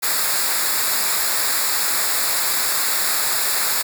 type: noise with comb filter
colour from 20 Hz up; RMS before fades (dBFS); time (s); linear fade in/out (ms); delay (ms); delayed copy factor
white; -20; 0.02-3.83; 20; 0.33; -0.75
effects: none